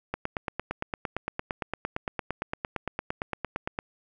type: click train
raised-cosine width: 0.5 ms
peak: -14 dBFS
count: 33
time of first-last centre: 0.14-3.789 s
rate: 8.77 Hz
effects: none